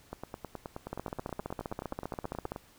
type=two click trains; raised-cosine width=1 ms; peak=-24 / -21 dBFS; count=24 / 25; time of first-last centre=0.13-2.561 / 0.93-2.519 s; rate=9.46 / 15.1 Hz; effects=pink hiss -60 dBFS RMS until 2.78 s